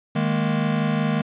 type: chord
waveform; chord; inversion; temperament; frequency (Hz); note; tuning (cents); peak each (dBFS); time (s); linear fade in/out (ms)
square; D# suspended fourth; none; equal; 155.56 / 207.7 / 233.1; D#3 / G#3 / A#3; 0 / 0 / 0; -24 / -25 / -26; 0.15-1.22; 10
effects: resampled to 8000 Hz + 9-bit